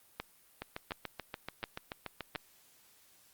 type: two click trains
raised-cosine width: 0.3 ms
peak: -20 / -22 dBFS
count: 4 / 13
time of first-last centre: 0.2-2.358 / 0.62-2.352 s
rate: 1.39 / 6.93 Hz
effects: white hiss -64 dBFS RMS until 3.33 s + Opus 32 kbps